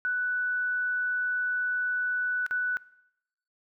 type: tone with dropouts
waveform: sine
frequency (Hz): 1486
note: F#6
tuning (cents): +7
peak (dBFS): -25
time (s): 0.05-2.77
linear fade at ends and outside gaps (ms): 0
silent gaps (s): 2.464-2.51
effects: noise-tail reverb RT60 0.8 s tail -21 dB re dry